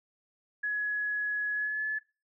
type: tone with pitch glide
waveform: sine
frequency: 1685 to 1722.4 Hz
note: G#6 to A6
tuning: +25 to -37 cents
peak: -28 dBFS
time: 0.63-1.99 s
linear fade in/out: 10 ms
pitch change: +38 cents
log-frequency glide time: 1.52-1.84 s
effects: noise-tail reverb RT60 0.3 s tail -19 dB re dry